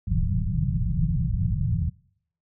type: low-pass noise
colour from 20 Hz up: white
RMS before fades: -24 dBFS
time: 0.07-1.9 s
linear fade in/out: 10 ms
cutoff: 180 Hz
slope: 96 dB/octave
effects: noise-tail reverb RT60 0.7 s tail -25 dB re dry